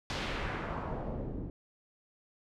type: noise with low-pass filter sweep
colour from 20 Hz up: pink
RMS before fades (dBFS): -37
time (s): 0.1-1.5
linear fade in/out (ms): 0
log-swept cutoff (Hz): 4600 to 270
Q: 1.2
effects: none